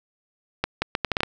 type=accelerating click train; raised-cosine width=0.3 ms; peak=-6 dBFS; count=8; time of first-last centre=0.64-1.233 s; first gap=180 ms; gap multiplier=0.73; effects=none